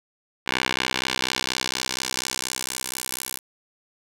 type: tone with band-pass filter sweep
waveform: 10% pulse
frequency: 64.2 Hz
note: C2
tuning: 32 cents flat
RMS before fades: -28 dBFS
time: 0.46-3.39 s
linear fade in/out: 20 ms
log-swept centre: 2400 to 12000 Hz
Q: 1.1
effects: 8-bit